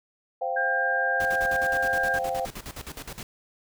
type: chord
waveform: sine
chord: C suspended fourth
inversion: none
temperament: equal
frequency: 523.3 / 698.5 / 784 Hz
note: C5 / F5 / G5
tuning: 0 / 0 / 0 cents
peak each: -30 dBFS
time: 0.41-2.46 s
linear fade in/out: 10 ms
type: tone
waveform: sine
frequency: 1600 Hz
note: G6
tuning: 35 cents sharp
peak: -24 dBFS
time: 0.56-2.19 s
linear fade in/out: 10 ms
type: noise with tremolo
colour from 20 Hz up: pink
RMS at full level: -37 dBFS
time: 1.2-3.23 s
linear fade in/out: 2 ms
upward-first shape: square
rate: 9.6 Hz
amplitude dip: 80%
effects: none